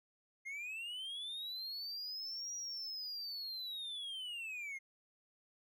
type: linear two-way sweep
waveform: triangle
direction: up then down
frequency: 2099 to 5770 to 2099 Hz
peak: -40 dBFS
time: 0.45-4.79 s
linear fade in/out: 20 ms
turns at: 2.55 s
effects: none